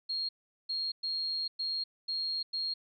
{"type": "tone bursts at uneven times", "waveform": "sine", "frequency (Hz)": 4253, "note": "C8", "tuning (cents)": 27, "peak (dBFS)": -31, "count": 6, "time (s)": [[0.09, 0.29], [0.69, 0.92], [1.03, 1.48], [1.59, 1.84], [2.08, 2.43], [2.53, 2.74]], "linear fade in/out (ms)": 10, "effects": []}